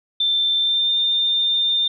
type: tone with pitch glide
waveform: sine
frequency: 3559 to 3607 Hz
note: A7 to A7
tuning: +19 to +42 cents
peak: -16 dBFS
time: 0.2-1.88 s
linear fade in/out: 5 ms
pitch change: +23 cents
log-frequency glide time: 0.58-0.9 s
effects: none